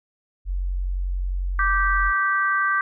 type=tone; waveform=sine; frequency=45.61 Hz; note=F#1; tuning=24 cents flat; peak=-22 dBFS; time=0.45-2.13 s; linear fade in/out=50 ms
type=harmonic tone; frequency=390.1 Hz; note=G4; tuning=8 cents flat; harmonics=3 / 4 / 5; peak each=-22 / -21 / -29 dBFS; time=1.59-2.81 s; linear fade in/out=2 ms
effects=none